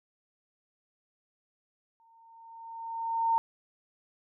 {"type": "tone with exponential growth", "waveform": "sine", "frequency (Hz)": 913, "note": "A#5", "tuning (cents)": -36, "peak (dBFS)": -21, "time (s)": [2, 3.38], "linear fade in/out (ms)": 0, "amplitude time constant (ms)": 300, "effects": []}